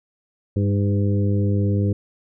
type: harmonic tone with a mistuned harmonic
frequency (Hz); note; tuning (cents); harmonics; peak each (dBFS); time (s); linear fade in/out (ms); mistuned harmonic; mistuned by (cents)
100.7; G2; +47; 1 / 2 / 3 / 4 / 5; -18 / -24 / -28 / -30 / -32; 0.56-1.93; 5; 3; +23
effects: none